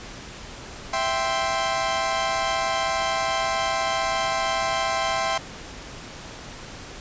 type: chord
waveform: sawtooth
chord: C major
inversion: first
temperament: equal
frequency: 659.3 / 784 / 1046.5 Hz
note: E5 / G5 / C6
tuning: 0 / 0 / 0 cents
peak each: -23 dBFS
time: 0.93-5.38 s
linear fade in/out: 5 ms
effects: pink hiss -39 dBFS RMS until 7 s + resampled to 16000 Hz